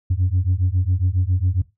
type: beating tone pair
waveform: sine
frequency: 88 / 95.3 Hz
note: F2 / G2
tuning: +14 / -48 cents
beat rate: 7.3 Hz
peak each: -18 dBFS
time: 0.1-1.62 s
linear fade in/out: 10 ms
effects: noise-tail reverb RT60 0.2 s tail -17 dB re dry + tanh soft clip ceiling -12 dBFS